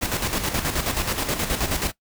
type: noise with tremolo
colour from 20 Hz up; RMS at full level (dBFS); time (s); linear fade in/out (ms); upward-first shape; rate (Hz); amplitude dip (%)
pink; -23; 0.01-1.92; 20; square; 9.4; 55
effects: noise-tail reverb RT60 0.1 s tail -18 dB re dry